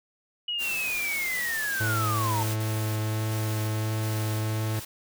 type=linear sweep; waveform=sine; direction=down; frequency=2926 to 880 Hz; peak=-27 dBFS; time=0.48-2.43 s; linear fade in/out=5 ms
type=noise; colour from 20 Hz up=white; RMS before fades=-35 dBFS; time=0.58-2.57 s; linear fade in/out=50 ms
type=tone with vibrato; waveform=45% pulse; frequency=108.5 Hz; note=A2; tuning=24 cents flat; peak=-26 dBFS; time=1.8-4.8 s; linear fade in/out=10 ms; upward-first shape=sine; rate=1.5 Hz; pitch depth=9 cents each way
type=noise with tremolo; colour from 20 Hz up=white; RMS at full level=-40 dBFS; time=2.6-4.85 s; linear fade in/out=5 ms; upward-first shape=square; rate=1.4 Hz; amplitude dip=35%
effects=none